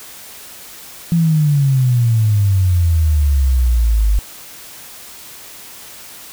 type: exponential sweep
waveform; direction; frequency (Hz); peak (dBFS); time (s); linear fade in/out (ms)
sine; down; 171.1 to 49.52; -10; 1.12-4.19; 0
effects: white hiss -36 dBFS RMS until 6.32 s